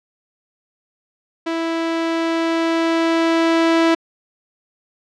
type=tone with level ramp; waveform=sawtooth; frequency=329.6 Hz; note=E4; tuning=in tune; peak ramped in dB=-16 to -8 dBFS; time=1.46-3.95 s; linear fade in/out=10 ms; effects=low-pass 4000 Hz 12 dB/octave